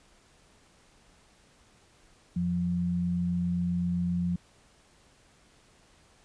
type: tone pair together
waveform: sine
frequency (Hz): 87.65 / 175.3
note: F2 / F3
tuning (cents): +7 / +7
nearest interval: octave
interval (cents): 1200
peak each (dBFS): -36 / -26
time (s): 2.36-4.36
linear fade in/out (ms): 5
effects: pink hiss -61 dBFS RMS until 6.24 s + resampled to 22050 Hz